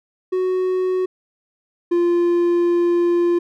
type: tone pair in turn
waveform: triangle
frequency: 370 / 346.9 Hz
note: F#4 / F4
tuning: 0 / -12 cents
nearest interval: minor second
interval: 112 cents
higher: first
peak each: -15 / -12 dBFS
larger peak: second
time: 0.32-1.06 / 1.91-3.39 s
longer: second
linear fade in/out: 10 ms
effects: none